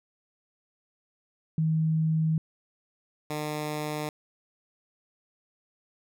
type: tone pair in turn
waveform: sine / 10% pulse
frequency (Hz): 158.9 / 151.11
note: D#3 / D3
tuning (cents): +37 / +50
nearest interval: minor second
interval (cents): 87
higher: first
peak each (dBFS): -22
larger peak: neither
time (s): 1.58-2.38 / 3.3-4.09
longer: first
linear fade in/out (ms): 2
effects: none